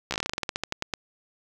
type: slowing click train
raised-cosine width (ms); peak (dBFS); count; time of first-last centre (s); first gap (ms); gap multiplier
0.2; -10; 18; 0.11-0.938; 14; 1.14
effects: 7-bit